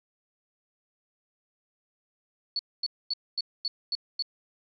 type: tone bursts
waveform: sine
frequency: 4435 Hz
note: C#8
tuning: in tune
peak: -26 dBFS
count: 7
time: 2.56-4.224 s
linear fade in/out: 2 ms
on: 32 ms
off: 240 ms
effects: none